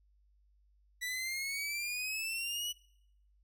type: exponential sweep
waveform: sawtooth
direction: up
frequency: 1960 to 2960 Hz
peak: -32 dBFS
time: 1.01-2.73 s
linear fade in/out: 20 ms
effects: noise-tail reverb RT60 0.8 s tail -25 dB re dry + added 50 Hz sine -65 dBFS peak until 3.43 s